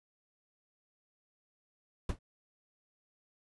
brown noise with exponential decay, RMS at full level -27 dBFS, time 2.09-2.19 s, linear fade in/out 5 ms, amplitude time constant 20 ms, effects resampled to 24000 Hz

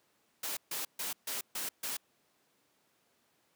white noise bursts, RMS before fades -37 dBFS, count 6, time 0.43-1.97 s, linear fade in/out 5 ms, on 140 ms, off 140 ms, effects pink hiss -72 dBFS RMS until 3.55 s + high-pass 200 Hz 12 dB/octave

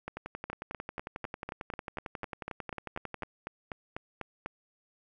two click trains, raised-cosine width 0.5 ms, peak -21 / -22 dBFS, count 17 / 36, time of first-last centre 0.5-4.46 / 0.08-3.233 s, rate 4.04 / 11.1 Hz, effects none

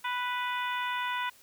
harmonic tone with a mistuned harmonic, 493.9 Hz, B4, in tune, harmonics 2 / 3 / 4 / 5 / 6 / 7, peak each -32 / -36 / -38 / -40 / -42 / -43 dBFS, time 0.04-1.3 s, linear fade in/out 10 ms, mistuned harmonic 7, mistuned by +21 cents, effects white hiss -58 dBFS RMS until 1.42 s

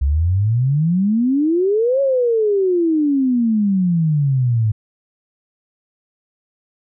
sine exponential two-way sweep, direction up then down, 65.8 to 558 to 105.7 Hz, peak -13 dBFS, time 0.01-4.72 s, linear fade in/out 10 ms, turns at 2.01 s, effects none

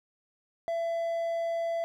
triangle tone, 670 Hz, E5, 28 cents sharp, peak -26 dBFS, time 0.68-1.84 s, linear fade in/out 0 ms, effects none

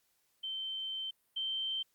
sine tone pair in turn, 3103 / 3120 Hz, G7 / G7, -18 / -9 cents, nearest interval unison, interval 9 cents, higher second, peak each -36 / -33 dBFS, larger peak second, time 0.43-1.11 / 1.36-1.83 s, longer first, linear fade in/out 10 ms, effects white hiss -75 dBFS RMS until 1.94 s + Opus 48 kbps

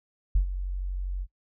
sine tone with ADSR envelope, 46.15 Hz, F#1, 4 cents flat, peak -15 dBFS, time 0.35-1.27 s, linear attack 6 ms, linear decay 98 ms, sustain -13 dB, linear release 52 ms, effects noise-tail reverb RT60 0.1 s tail -25 dB re dry + tanh soft clip ceiling -15 dBFS

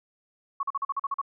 sine tone bursts, 1108.7 Hz, C#6, in tune, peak -25 dBFS, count 9, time 0.6-1.215 s, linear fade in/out 5 ms, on 31 ms, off 42 ms, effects none

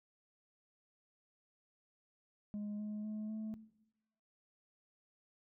sine tone with pitch steps, 207.7 / 210.8 / 214 / 217.3 Hz, G#3 / G#3 / A3 / A3, 0 / +26 / -48 / -21 cents, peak -36 dBFS, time 2.54-3.54 s, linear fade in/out 0 ms, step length 250 ms, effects noise-tail reverb RT60 0.9 s tail -19 dB re dry + tanh soft clip ceiling -38 dBFS

